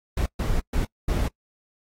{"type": "noise bursts at uneven times", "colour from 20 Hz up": "brown", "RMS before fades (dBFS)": -23, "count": 4, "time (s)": [[0.17, 0.26], [0.39, 0.6], [0.73, 0.85], [1.08, 1.28]], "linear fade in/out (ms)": 5, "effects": ["noise-tail reverb RT60 0.1 s tail -25 dB re dry", "AAC 48 kbps"]}